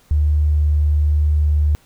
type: tone with tanh clipping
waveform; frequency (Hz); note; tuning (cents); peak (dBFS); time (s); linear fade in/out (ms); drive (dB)
triangle; 74.9; D2; +35; -12; 0.11-1.75; 0; 3
effects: pink hiss -54 dBFS RMS until 1.85 s